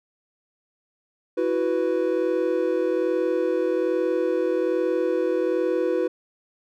triangle chord, E suspended second, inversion none, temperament just, 329.6 / 370.8 / 494.4 Hz, E4 / F#4 / B4, 0 / +4 / +2 cents, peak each -24 / -23 / -22 dBFS, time 1.37-6.08 s, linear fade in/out 10 ms, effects none

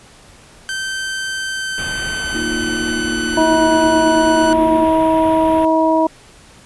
sawtooth tone with pitch glide, 1551 to 1492.1 Hz, G6 to F#6, -19 to +14 cents, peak -17 dBFS, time 0.69-4.53 s, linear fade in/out 0 ms, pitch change -67 cents, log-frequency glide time 1.5-3.68 s
pink band-stop noise, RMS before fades -29 dBFS, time 1.78-5.65 s, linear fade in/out 0 ms, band 3600 to 10000 Hz, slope 96 dB/octave
sine chord, Bb suspended fourth, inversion none, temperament equal, 233.1 / 311.1 / 349.2 Hz, Bb3 / Eb4 / F4, 0 / 0 / 0 cents, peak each -24 / -24 / -25 dBFS, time 2.34-4.85 s, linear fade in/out 10 ms
harmonic tone, 320.2 Hz, D#4, 50 cents sharp, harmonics 1 / 2 / 3, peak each -15 / -15 / -16 dBFS, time 3.37-6.07 s, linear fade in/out 5 ms
effects pink hiss -44 dBFS RMS until 6.65 s + resampled to 24000 Hz

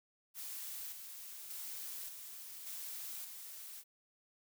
blue noise with tremolo, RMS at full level -45 dBFS, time 0.34-3.84 s, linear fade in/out 50 ms, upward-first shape square, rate 0.86 Hz, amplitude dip 40%, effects none

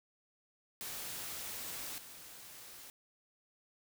white noise with level steps, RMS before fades -43 / -52 dBFS, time 0.81-2.9 s, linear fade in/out 0 ms, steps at 1.98 s, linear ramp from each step 2 ms, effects none

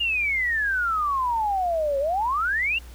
sine exponential two-way sweep, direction down then up, 2866 to 539 to 2866 Hz, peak -21 dBFS, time 0-2.79 s, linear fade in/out 10 ms, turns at 1.99 s, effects added 60 Hz sine -40 dBFS peak until 2.94 s + pink hiss -50 dBFS RMS until 2.94 s

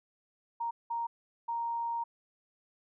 sine tone bursts at uneven times, 932.3 Hz, A#5, in tune, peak -31 dBFS, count 3, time 0.6-0.71 / 0.9-1.07 / 1.48-2.04 s, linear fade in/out 10 ms, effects none

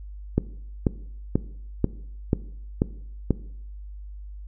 click train, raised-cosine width 3 ms, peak -6 dBFS, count 7, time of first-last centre 0.38-3.307 s, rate 2.05 Hz, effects noise-tail reverb RT60 0.7 s tail -18 dB re dry + added 50 Hz sine -36 dBFS peak until 4.47 s

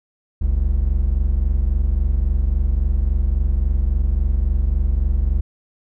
triangle tone pair together, 45.67 / 69.3 Hz, F#1 / C#2, -22 / 0 cents, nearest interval perfect fifth, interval 722 cents, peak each -16 dBFS, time 0.41-5.41 s, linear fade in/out 10 ms, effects none

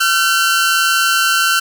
sawtooth tone pair together, 1366 / 1527.1 Hz, F6 / G6, -39 / -46 cents, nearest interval major second, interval 193 cents, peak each -11 dBFS, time 0-1.6 s, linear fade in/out 10 ms, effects none

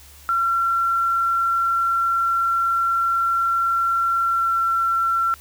sine tone with pitch glide, 1362 to 1354.2 Hz, F6 to E6, -44 to +46 cents, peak -17 dBFS, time 0.29-5.34 s, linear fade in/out 0 ms, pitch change -10 cents, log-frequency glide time 4.27-4.51 s, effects added 71 Hz sine -47 dBFS peak until 5.4 s + white hiss -47 dBFS RMS until 5.4 s

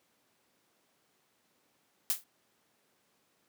blue noise with exponential decay, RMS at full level -25 dBFS, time 2.1-2.24 s, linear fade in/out 1 ms, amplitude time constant 29 ms, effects pink hiss -72 dBFS RMS until 3.48 s + high-pass 200 Hz 12 dB/octave

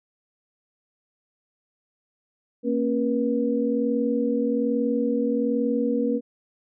sine tone cluster, 230.6 / 271.8 / 480.7 Hz, A#3 / C#4 / B4, -19 / -34 / -47 cents, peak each -25 dBFS, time 2.63-6.21 s, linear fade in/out 50 ms, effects none

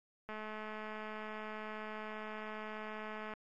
click train, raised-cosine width 0.5 ms, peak -30 dBFS, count 656, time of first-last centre 0.29-3.337 s, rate 215 Hz, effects AAC 64 kbps

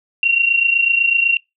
sine tone pair together, 2725 / 2753 Hz, F7 / F7, -43 / -25 cents, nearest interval unison, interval 18 cents, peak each -18 / -13 dBFS, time 0.23-1.37 s, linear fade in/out 2 ms, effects noise-tail reverb RT60 0.2 s tail -26 dB re dry

